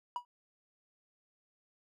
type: tone with exponential decay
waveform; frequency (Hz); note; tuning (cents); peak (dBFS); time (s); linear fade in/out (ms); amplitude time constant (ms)
triangle; 972; B5; -28; -28; 0.16-0.25; 1; 19
effects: none